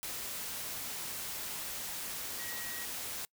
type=tone in noise; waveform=sine; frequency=1903 Hz; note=A#6; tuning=35 cents sharp; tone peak=-45 dBFS; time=2.39-2.85 s; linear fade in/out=0 ms; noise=white; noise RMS=-40 dBFS; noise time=0.03-3.25 s; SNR=-8 dB; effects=noise-tail reverb RT60 0.1 s tail -26 dB re dry